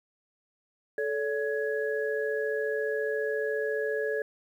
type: tone cluster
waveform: sine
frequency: 435.6 / 570 / 1674 Hz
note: A4 / C#5 / G#6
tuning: -17 / +48 / +13 cents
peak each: -29 / -33 / -34 dBFS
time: 0.98-4.22 s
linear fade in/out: 2 ms
effects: 10-bit